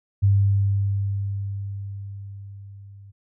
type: tone with level ramp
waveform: sine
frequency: 99.4 Hz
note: G2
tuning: 25 cents sharp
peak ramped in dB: -13 to -42 dBFS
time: 0.22-3.12 s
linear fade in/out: 20 ms
effects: none